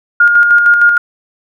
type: tone with tremolo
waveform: sine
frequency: 1420 Hz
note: F6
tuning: 28 cents sharp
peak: -3 dBFS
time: 0.2-0.98 s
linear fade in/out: 5 ms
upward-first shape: square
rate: 6.5 Hz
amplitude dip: 40%
effects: none